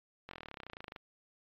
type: slowing click train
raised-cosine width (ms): 0.3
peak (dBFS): -28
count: 23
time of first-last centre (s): 0.29-0.962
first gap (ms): 22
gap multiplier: 1.03
effects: low-pass 4000 Hz 12 dB/octave + AAC 48 kbps